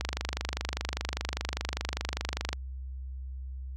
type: click train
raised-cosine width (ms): 0.2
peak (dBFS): -13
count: 64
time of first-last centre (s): 0.01-2.53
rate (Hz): 25
effects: added 65 Hz sine -36 dBFS peak until 3.76 s